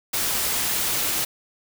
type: noise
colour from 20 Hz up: white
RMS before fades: -24 dBFS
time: 0.13-1.25 s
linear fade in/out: 10 ms
effects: none